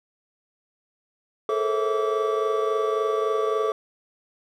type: tone cluster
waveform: triangle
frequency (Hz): 432.3 / 455.9 / 531 / 654 / 1154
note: A4 / A#4 / C5 / E5 / D6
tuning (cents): -31 / -39 / +25 / -14 / -31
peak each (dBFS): -22 / -28 / -29 / -30 / -26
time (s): 1.49-3.72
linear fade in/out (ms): 2
effects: none